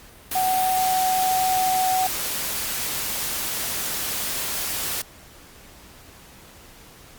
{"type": "tone in noise", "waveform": "sine", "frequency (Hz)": 749, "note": "F#5", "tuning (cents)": 21, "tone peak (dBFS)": -19, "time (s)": [0.35, 2.07], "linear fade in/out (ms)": 5, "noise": "white", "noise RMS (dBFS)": -27, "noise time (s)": [0.31, 5.02], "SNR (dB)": 5, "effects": ["pink hiss -47 dBFS RMS until 7.18 s", "Opus 48 kbps"]}